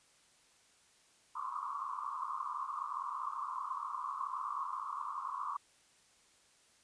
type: band-pass noise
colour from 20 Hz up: white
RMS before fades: -40 dBFS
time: 1.35-5.57 s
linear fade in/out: 5 ms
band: 1000 to 1200 Hz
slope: 96 dB/octave
effects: white hiss -67 dBFS RMS until 6.83 s + resampled to 22050 Hz